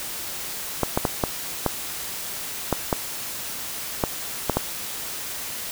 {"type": "clicks", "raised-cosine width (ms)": 1, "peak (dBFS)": -5, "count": 10, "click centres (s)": [0.833, 0.975, 1.052, 1.238, 1.663, 2.727, 2.928, 4.038, 4.497, 4.57], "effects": ["white hiss -32 dBFS RMS until 5.71 s"]}